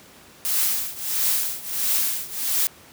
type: noise with tremolo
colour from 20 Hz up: blue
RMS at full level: -20 dBFS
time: 0.45-2.67 s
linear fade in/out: 0 ms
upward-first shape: triangle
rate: 1.5 Hz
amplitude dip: 90%
effects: pink hiss -48 dBFS RMS until 2.92 s + high-pass 100 Hz 12 dB/octave